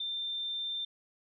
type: tone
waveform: sine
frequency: 3581 Hz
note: A7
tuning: 30 cents sharp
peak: -33 dBFS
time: 0-0.85 s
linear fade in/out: 5 ms
effects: none